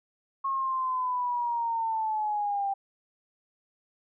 sine linear sweep, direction down, 1090 to 784 Hz, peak -26 dBFS, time 0.44-2.74 s, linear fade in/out 10 ms, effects none

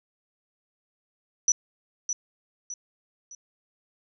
sine tone with echo, 5920 Hz, F#8, in tune, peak -17 dBFS, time 1.48-1.52 s, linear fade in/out 2 ms, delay 610 ms, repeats 3, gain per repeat -8 dB, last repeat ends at 3.35 s, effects none

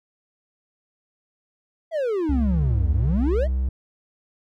triangle exponential two-way sweep, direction down then up, 681 to 77.78 to 681 Hz, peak -19 dBFS, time 1.91-3.48 s, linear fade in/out 50 ms, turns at 2.91 s
triangle tone with pitch glide, 68.4 to 64.71 Hz, C#2 to C2, -23 to -19 cents, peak -18 dBFS, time 2.29-3.69 s, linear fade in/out 5 ms, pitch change -96 cents, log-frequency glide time 2.55-3.1 s
effects none

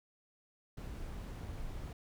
brown noise, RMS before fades -43 dBFS, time 0.77-1.93 s, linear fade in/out 5 ms, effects none

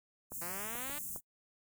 white band-stop noise, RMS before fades -42 dBFS, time 0.3-1.21 s, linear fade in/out 50 ms, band 260 to 6800 Hz, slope 48 dB/octave
clicks, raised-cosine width 1 ms, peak -32 dBFS, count 4, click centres 0.32 / 0.754 / 0.897 / 1.161 s
5% pulse exponential sweep, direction up, 166.1 to 302.6 Hz, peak -31 dBFS, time 0.41-0.99 s, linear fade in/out 10 ms
effects noise-tail reverb RT60 0.1 s tail -25 dB re dry

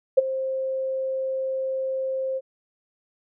sine tone with ADSR envelope, 528 Hz, C5, 16 cents sharp, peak -9 dBFS, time 0.17-2.41 s, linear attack 13 ms, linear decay 20 ms, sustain -15 dB, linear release 41 ms, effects none

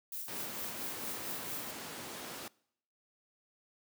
violet noise with tremolo, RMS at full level -40 dBFS, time 0.12-1.71 s, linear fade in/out 2 ms, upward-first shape sine, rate 4.4 Hz, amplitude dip 55%
pink noise, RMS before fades -43 dBFS, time 0.28-2.48 s, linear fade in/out 2 ms
effects noise-tail reverb RT60 0.7 s tail -24 dB re dry + high-pass 200 Hz 12 dB/octave

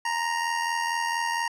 25% pulse tone with amplitude modulation, 932.3 Hz, A#5, in tune, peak -19 dBFS, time 0.05-1.48 s, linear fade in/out 5 ms, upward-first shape sine, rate 84.3 Hz, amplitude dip 55%, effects low-pass 9000 Hz 12 dB/octave

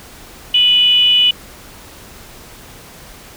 sine tone with frequency modulation, 2960 Hz, F#7, in tune, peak -8 dBFS, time 0.54-1.31 s, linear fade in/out 5 ms, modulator 482 Hz, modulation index 0.36, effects pink hiss -38 dBFS RMS until 3.36 s

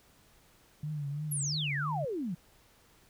sine tone with vibrato, 146.83 Hz, D3, in tune, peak -33 dBFS, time 0.83-2.05 s, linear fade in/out 5 ms, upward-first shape triangle, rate 3 Hz, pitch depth 90 cents each way
sine exponential sweep, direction down, 11900 to 159 Hz, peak -32 dBFS, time 1.31-2.35 s, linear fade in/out 10 ms
effects pink hiss -63 dBFS RMS until 3.09 s

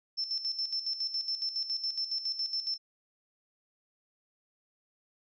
sine tone with tremolo, 5330 Hz, E8, 18 cents sharp, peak -29 dBFS, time 0.17-2.78 s, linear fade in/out 20 ms, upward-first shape square, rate 7.2 Hz, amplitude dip 65%, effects resampled to 16000 Hz

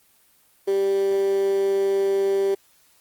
15% pulse tone with high-pass filter, 196 Hz, G3, in tune, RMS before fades -21 dBFS, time 0.67-2.55 s, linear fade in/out 10 ms, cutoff 400 Hz, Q 9.5, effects white hiss -59 dBFS RMS until 3 s + Opus 24 kbps

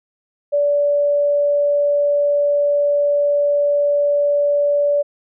sine tone, 578 Hz, D5, 28 cents flat, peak -13 dBFS, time 0.52-5.03 s, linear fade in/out 20 ms, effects none

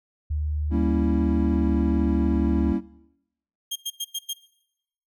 sine tone with pitch glide, 75.3 to 73.45 Hz, D2 to D2, +44 to +1 cents, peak -23 dBFS, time 0.3-2.73 s, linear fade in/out 10 ms, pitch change -43 cents, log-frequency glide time 1.56-1.7 s
triangle chord, G diminished seventh, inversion none, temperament equal, 196 / 233.1 / 277.2 / 329.6 Hz, G3 / Bb3 / Db4 / Fb4, 0 / 0 / 0 / 0 cents, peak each -25 dBFS, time 0.7-2.81 s, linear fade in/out 50 ms
sawtooth tone bursts, 3221 Hz, G7, 46 cents sharp, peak -23 dBFS, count 5, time 3.71-4.335 s, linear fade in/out 10 ms, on 49 ms, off 95 ms
effects noise-tail reverb RT60 0.8 s tail -18 dB re dry

